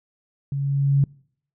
sine tone with level ramp, 139.4 Hz, C#3, 10 cents sharp, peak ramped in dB -23 to -13 dBFS, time 0.52-1.04 s, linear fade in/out 2 ms, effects noise-tail reverb RT60 0.6 s tail -25 dB re dry

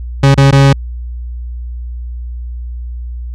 40% pulse tone with dropouts, 137.9 Hz, C#3, 9 cents flat, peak -3 dBFS, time 0.23-0.73 s, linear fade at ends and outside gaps 5 ms, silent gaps 0.344-0.376 / 0.51-0.525 s, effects added 60 Hz sine -20 dBFS peak until 3.34 s + low-pass 6000 Hz 12 dB/octave

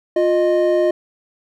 triangle tone pair together, 353.1 / 617 Hz, F4 / D#5, +19 / -15 cents, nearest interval minor seventh, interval 966 cents, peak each -14 dBFS, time 0.16-0.91 s, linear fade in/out 5 ms, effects none

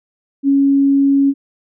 sine tone, 277 Hz, C#4, 1 cent flat, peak -9 dBFS, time 0.43-1.34 s, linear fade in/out 50 ms, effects none

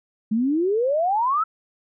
sine exponential sweep, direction up, 208.6 to 1344 Hz, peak -18 dBFS, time 0.31-1.44 s, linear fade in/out 10 ms, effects none

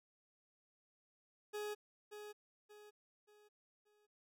40% pulse tone with echo, 418.6 Hz, G#4, 14 cents sharp, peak -40 dBFS, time 1.53-1.75 s, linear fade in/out 20 ms, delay 580 ms, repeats 4, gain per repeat -8 dB, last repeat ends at 4.07 s, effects none

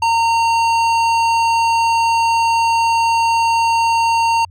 sine tone with hard clipping, 918 Hz, A#5, 27 cents flat, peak -14 dBFS, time 0.02-4.45 s, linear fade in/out 5 ms, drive 13 dB, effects added 90 Hz sine -39 dBFS peak until 4.5 s

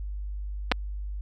clicks, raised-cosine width 0.3 ms, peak -5 dBFS, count 2, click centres 0.716 / 0.72 s, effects added 50 Hz sine -31 dBFS peak until 1.21 s

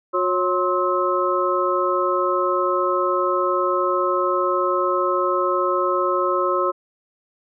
sine tone cluster, 362.2 / 549 / 1057 / 1292 Hz, F#4 / C#5 / C6 / E6, -37 / -17 / +17 / -35 cents, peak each -23 dBFS, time 0.13-6.72 s, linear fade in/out 20 ms, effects none

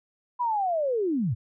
sine linear sweep, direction down, 1000 to 92.5 Hz, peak -23 dBFS, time 0.39-1.35 s, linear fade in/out 20 ms, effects none

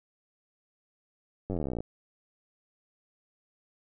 slowing click train, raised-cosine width 2 ms, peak -20 dBFS, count 23, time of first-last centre 1.5-1.805 s, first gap 10 ms, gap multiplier 1.03, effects none

